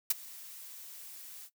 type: noise with ADSR envelope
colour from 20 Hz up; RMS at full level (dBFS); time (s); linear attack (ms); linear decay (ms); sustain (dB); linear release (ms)
blue; -25; 0.1-1.5; 6; 22; -23; 59
effects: noise-tail reverb RT60 0.1 s tail -18 dB re dry